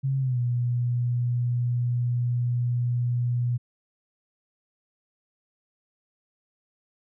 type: tone with pitch glide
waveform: sine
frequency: 134.9 to 121.58 Hz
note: C#3 to B2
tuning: -47 to -27 cents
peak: -22 dBFS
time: 0.03-3.58 s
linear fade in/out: 20 ms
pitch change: -180 cents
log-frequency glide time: 0.19-0.39 s
effects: none